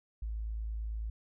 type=tone; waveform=sine; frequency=54.5 Hz; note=A1; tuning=16 cents flat; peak=-34 dBFS; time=0.22-1.1 s; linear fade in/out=5 ms; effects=none